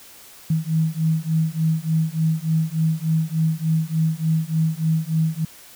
sine beating tone pair, 158.4 / 161.8 Hz, D#3 / E3, +31 / -32 cents, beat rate 3.4 Hz, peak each -21 dBFS, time 0.5-5.45 s, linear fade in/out 5 ms, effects white hiss -45 dBFS RMS until 5.75 s

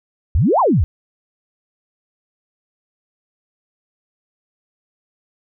sine exponential two-way sweep, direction up then down, 61.74 to 1099 to 61.74 Hz, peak -11 dBFS, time 0.35-0.84 s, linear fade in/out 0 ms, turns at 0.6 s, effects none

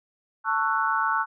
sine chord, F# minor seventh, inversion first, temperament just, 888 / 1110 / 1332 / 1480 Hz, A5 / C#6 / E6 / F#6, +16 / +2 / +18 / 0 cents, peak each -27 dBFS, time 0.44-1.26 s, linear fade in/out 50 ms, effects none

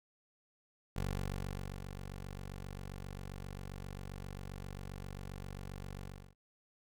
15% pulse tone with ADSR envelope, 47.52 Hz, F#1, 47 cents sharp, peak -28 dBFS, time 0.96-6.35 s, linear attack 5 ms, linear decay 850 ms, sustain -9 dB, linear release 320 ms, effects none

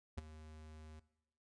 square tone with ADSR envelope, 77.78 Hz, D#2, in tune, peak -38 dBFS, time 0.17-1 s, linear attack 13 ms, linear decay 15 ms, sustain -15 dB, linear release 11 ms, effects noise-tail reverb RT60 0.8 s tail -18 dB re dry + resampled to 22050 Hz

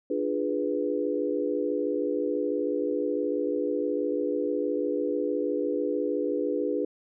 sine chord, D diminished seventh, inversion none, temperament equal with one note detuned, 295.5 / 349.2 / 415.3 / 493.9 Hz, D4 / F4 / Ab4 / Cb5, +11 / 0 / 0 / 0 cents, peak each -30 / -33 / -30 / -30 dBFS, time 0.1-6.85 s, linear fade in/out 5 ms, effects none

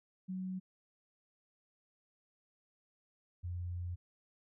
sine tone pair in turn, 186.4 / 88.21 Hz, F#3 / F2, +13 / +18 cents, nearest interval octave + minor second, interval 1295 cents, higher first, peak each -37 / -37 dBFS, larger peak neither, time 0.28-0.6 / 3.43-3.96 s, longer second, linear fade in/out 20 ms, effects none

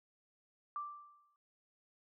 sine tone with exponential decay, 1174.7 Hz, D6, in tune, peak -36 dBFS, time 0.76-1.36 s, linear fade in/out 1 ms, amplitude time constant 130 ms, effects noise-tail reverb RT60 0.5 s tail -26 dB re dry

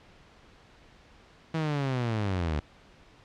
sawtooth linear sweep, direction down, 163.5 to 71 Hz, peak -23 dBFS, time 1.54-2.6 s, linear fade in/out 5 ms, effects pink hiss -56 dBFS RMS until 3.24 s + low-pass 4000 Hz 12 dB/octave

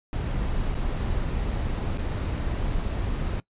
brown noise with dropouts, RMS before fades -27 dBFS, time 0.13-3.4 s, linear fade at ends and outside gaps 1 ms, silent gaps 0.744-0.751 / 1.975-1.981 s, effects noise-tail reverb RT60 0.1 s tail -21 dB re dry + resampled to 8000 Hz

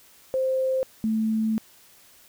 sine tone pair in turn, 523.3 / 220 Hz, C5 / A3, 0 / 0 cents, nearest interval octave + minor third, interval 1500 cents, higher first, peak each -21 dBFS, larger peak neither, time 0.34-0.83 / 1.04-1.58 s, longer second, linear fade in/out 0 ms, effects white hiss -54 dBFS RMS until 2.28 s

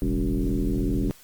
sine tone with frequency modulation, 116.2 Hz, A#2, 5 cents flat, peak -21 dBFS, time 0.02-1.11 s, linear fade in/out 0 ms, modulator 82.6 Hz, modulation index 2.8, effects white hiss -52 dBFS RMS until 1.23 s + Opus 24 kbps

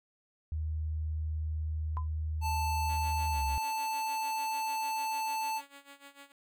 sine tone with pitch glide, 78 to 68.69 Hz, D#2 to C#2, +5 to -15 cents, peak -31 dBFS, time 0.52-3.58 s, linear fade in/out 0 ms, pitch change -220 cents, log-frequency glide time 3.3-3.42 s
sine tone with exponential decay, 1014 Hz, B5, 45 cents sharp, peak -32 dBFS, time 1.97-2.08 s, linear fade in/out 0 ms, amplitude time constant 23 ms
square tone, 881 Hz, A5, 2 cents sharp, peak -32 dBFS, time 2.41-5.62 s, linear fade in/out 50 ms
5% pulse tone with tremolo, 280.6 Hz, C#4, 21 cents sharp, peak -37 dBFS, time 2.89-6.32 s, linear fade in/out 2 ms, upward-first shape sine, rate 6.7 Hz, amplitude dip 85%
effects none

